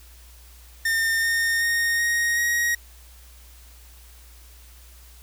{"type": "tone with pitch steps", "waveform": "45% pulse", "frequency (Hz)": [1813, 1831.9, 1851.1, 1870.4, 1890], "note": ["A#6", "A#6", "A#6", "A#6", "A#6"], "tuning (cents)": [-49, -31, -13, 5, 23], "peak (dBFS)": -20, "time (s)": [0.85, 2.75], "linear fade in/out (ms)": 5, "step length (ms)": 380, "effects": ["added 60 Hz sine -46 dBFS peak until 5.22 s", "white hiss -52 dBFS RMS until 5.22 s"]}